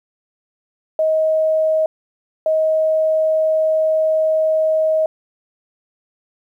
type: tone bursts at uneven times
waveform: sine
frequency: 631 Hz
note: D#5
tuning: 24 cents sharp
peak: -13 dBFS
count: 2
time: 0.99-1.86 / 2.46-5.06 s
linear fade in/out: 2 ms
effects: 9-bit